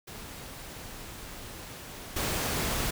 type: noise with level steps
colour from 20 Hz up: pink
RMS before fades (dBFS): -43 / -30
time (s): 0.07-2.91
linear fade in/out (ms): 10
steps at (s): 2.16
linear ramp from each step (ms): 5
effects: none